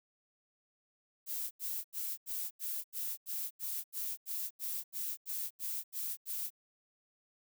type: noise bursts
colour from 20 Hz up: violet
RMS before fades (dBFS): -38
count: 16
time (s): 1.26-6.505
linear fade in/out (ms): 50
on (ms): 250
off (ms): 83
effects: none